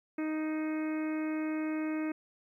harmonic tone with a mistuned harmonic, 311.1 Hz, D#4, in tune, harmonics 1 / 2 / 3 / 4 / 5 / 6 / 7 / 8, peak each -31 / -43 / -50 / -48 / -49 / -51 / -48 / -51 dBFS, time 0.18-2.12 s, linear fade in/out 5 ms, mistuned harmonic 8, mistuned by +27 cents, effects 12-bit

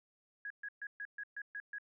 sine tone bursts, 1661 Hz, G#6, in tune, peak -40 dBFS, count 8, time 0.45-1.784 s, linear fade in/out 2 ms, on 53 ms, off 130 ms, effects none

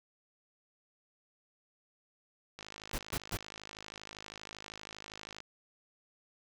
click train, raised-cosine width 0.2 ms, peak -27 dBFS, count 149, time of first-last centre 2.59-5.404 s, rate 52.6 Hz
pink noise bursts, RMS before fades -36 dBFS, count 3, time 2.93-3.372 s, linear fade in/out 5 ms, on 54 ms, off 140 ms
effects none

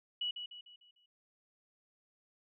sine tone with echo, 2936 Hz, F#7, 14 cents flat, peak -33 dBFS, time 0.21-0.31 s, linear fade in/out 5 ms, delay 150 ms, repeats 5, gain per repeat -7 dB, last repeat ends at 1.06 s, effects none

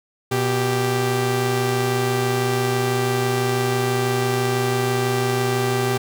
sawtooth tone pair together, 121.98 / 392 Hz, B2 / G4, -21 / 0 cents, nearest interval octave + minor sixth, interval 2021 cents, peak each -18 / -17 dBFS, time 0.31-5.98 s, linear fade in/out 10 ms, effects none

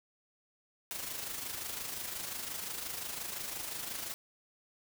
white noise with amplitude modulation, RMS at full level -38 dBFS, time 0.91-4.14 s, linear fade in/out 0 ms, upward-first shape sine, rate 25.7 Hz, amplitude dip 50%, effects none

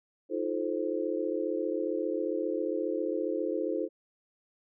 sine chord, F dominant seventh, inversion third, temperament just, 314.3 / 349.2 / 436.5 / 523.8 Hz, Eb4 / F4 / A4 / C5, +18 / 0 / -14 / +2 cents, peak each -34 dBFS, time 0.29-3.89 s, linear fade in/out 50 ms, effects none

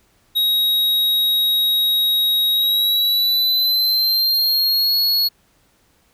square tone with pitch glide, 3800 to 4340 Hz, A#7 to C#8, +33 to -37 cents, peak -15 dBFS, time 0.35-5.29 s, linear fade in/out 20 ms, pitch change +230 cents, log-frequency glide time 2.53-4.96 s, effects pink hiss -59 dBFS RMS until 6.13 s

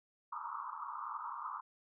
white band-pass noise, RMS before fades -43 dBFS, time 0.32-1.61 s, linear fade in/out 10 ms, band 900 to 1300 Hz, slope 96 dB/octave, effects none

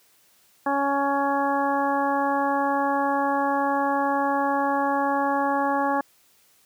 harmonic tone, 279.3 Hz, C#4, 13 cents sharp, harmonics 1 / 2 / 3 / 4 / 5 / 6, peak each -27 / -28 / -24 / -28 / -36 / -32 dBFS, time 0.66-6.01 s, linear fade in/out 5 ms, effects white hiss -60 dBFS RMS until 6.65 s + high-pass 80 Hz 12 dB/octave

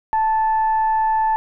sine tone with frequency modulation, 880 Hz, A5, in tune, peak -15 dBFS, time 0.13-1.36 s, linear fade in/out 0 ms, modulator 865 Hz, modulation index 0.27, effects none

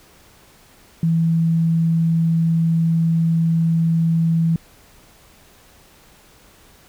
sine tone, 164.6 Hz, E3, 2 cents flat, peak -14 dBFS, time 1.03-4.56 s, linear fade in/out 2 ms, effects pink hiss -50 dBFS RMS until 6.88 s

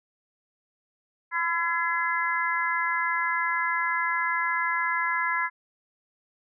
harmonic tone with a mistuned harmonic, 337.1 Hz, E4, 39 cents sharp, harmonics 3 / 4 / 5 / 6, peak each -28 / -32 / -28 / -30 dBFS, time 1.31-5.5 s, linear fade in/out 50 ms, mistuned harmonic 6, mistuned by +22 cents, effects none

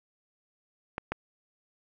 clicks, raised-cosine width 0.5 ms, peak -17 / -15 dBFS, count 2, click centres 0.981 / 1.12 s, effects none

